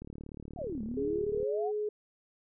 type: click train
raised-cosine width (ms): 3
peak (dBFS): -31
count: 53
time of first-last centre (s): 0.02-1.429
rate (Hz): 36.9
type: exponential two-way sweep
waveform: sine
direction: down then up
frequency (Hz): 787 to 207.7 to 787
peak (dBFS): -34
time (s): 0.56-1.72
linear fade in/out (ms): 50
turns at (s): 0.82
type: tone with pitch glide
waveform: sine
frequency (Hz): 415.3 to 421.3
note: G#4 to G#4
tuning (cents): 0 to +25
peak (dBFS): -30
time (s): 0.97-1.89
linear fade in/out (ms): 5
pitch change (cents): +25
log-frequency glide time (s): 1.34-1.5
effects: none